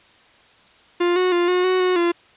45% pulse tone with pitch steps, 350.2 / 366.5 / 349.2 / 362.3 / 370.6 / 366.1 / 344.2 Hz, F4 / F#4 / F4 / F#4 / F#4 / F#4 / F4, +5 / -16 / 0 / -36 / +3 / -18 / -25 cents, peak -16 dBFS, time 1-2.12 s, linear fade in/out 10 ms, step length 160 ms, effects white hiss -52 dBFS RMS until 2.36 s + resampled to 8000 Hz

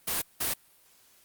white noise bursts at uneven times, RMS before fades -29 dBFS, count 2, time 0.07-0.22 / 0.4-0.54 s, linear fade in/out 10 ms, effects white hiss -61 dBFS RMS until 1.24 s + Opus 32 kbps

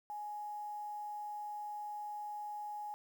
sine tone with quantisation, 835 Hz, G#5, 9 cents sharp, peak -40 dBFS, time 0.1-2.94 s, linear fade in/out 0 ms, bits 10, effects none

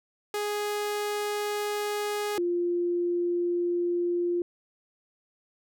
sawtooth / sine tone pair in turn, 415.3 / 349.2 Hz, G#4 / F4, 0 / 0 cents, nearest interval minor third, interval 300 cents, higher first, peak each -24 dBFS, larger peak neither, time 0.34-2.38 / 2.38-4.42 s, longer neither, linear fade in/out 2 ms, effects none

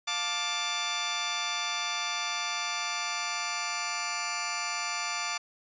10% pulse chord, D minor, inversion first, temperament just, 704.8 / 881 / 1174.7 Hz, F5 / A5 / D6, +16 / +2 / 0 cents, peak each -28 / -28 / -23 dBFS, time 0.07-5.38 s, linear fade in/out 10 ms, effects resampled to 16000 Hz

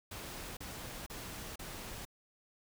pink noise bursts, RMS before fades -45 dBFS, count 4, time 0.11-2.052 s, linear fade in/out 5 ms, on 460 ms, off 34 ms, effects none

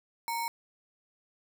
sine tone with sample-and-hold, 929 Hz, A#5, 6 cents flat, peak -30 dBFS, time 0.28-0.48 s, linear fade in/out 0 ms, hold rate 3150 Hz, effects none

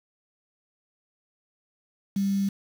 sine tone with quantisation, 197.2 Hz, G3, 11 cents sharp, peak -22 dBFS, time 2.16-2.49 s, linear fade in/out 5 ms, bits 7, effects none

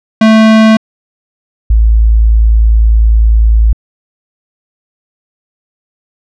square / sine tone pair in turn, 220 / 55 Hz, A3 / A1, 0 / 0 cents, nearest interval 2 octaves, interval 2400 cents, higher first, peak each -3 dBFS, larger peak neither, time 0.21-0.77 / 1.7-3.73 s, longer second, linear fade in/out 5 ms, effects low-pass 4000 Hz 12 dB/octave

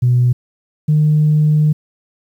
sine tone pair in turn, 123.47 / 152.12 Hz, B2 / D#3, 0 / -39 cents, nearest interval major third, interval 361 cents, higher second, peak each -8 dBFS, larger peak neither, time 0.02-0.33 / 0.88-1.73 s, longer second, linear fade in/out 10 ms, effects tanh soft clip ceiling -5 dBFS + 8-bit

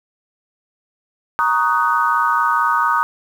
sine chord, D# minor seventh, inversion second, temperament just, 933.4 / 1120.1 / 1244.5 / 1493.4 Hz, A#5 / C#6 / D#6 / F#6, +2 / +18 / 0 / +16 cents, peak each -19 / -22 / -17 / -21 dBFS, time 1.39-3.03 s, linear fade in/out 0 ms, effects 7-bit

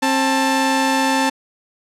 sawtooth tone pair together, 266.7 / 882 Hz, C4 / A5, +33 / +4 cents, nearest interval octave + major sixth, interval 2071 cents, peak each -14 / -14 dBFS, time 0.02-1.3 s, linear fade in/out 10 ms, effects low-pass 10000 Hz 12 dB/octave

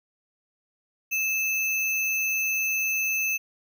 sine tone with sample-and-hold, 2616 Hz, E7, 14 cents flat, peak -23 dBFS, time 1.11-3.38 s, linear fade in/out 20 ms, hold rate 8820 Hz, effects none

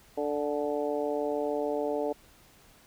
harmonic tone with a mistuned harmonic, 146.83 Hz, D3, in tune, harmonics 2 / 3 / 4 / 5 / 6, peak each -35 / -31 / -32 / -38 / -40 dBFS, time 0.17-2.13 s, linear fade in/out 10 ms, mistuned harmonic 6, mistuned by -30 cents, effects pink hiss -58 dBFS RMS until 2.86 s

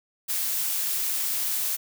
blue noise, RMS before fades -27 dBFS, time 0.28-1.77 s, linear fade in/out 20 ms, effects none

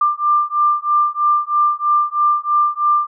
sine beating tone pair, 1188 / 1191.1 Hz, D6 / D6, +20 / +24 cents, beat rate 3.1 Hz, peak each -16 dBFS, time 0.01-3.07 s, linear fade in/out 5 ms, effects none

